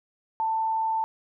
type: tone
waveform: sine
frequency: 889 Hz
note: A5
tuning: 18 cents sharp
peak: -23 dBFS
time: 0.4-1.04 s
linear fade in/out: 0 ms
effects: none